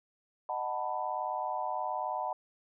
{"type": "chord", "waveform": "sine", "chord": "B dominant seventh", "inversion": "first", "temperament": "just", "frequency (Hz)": [617.4, 740.8, 889, 987.8], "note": ["D#5", "F#5", "A5", "B5"], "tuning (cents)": [-14, 2, 18, 0], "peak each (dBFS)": [-39, -36, -37, -37], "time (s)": [0.49, 2.33], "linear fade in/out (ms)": 2, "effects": []}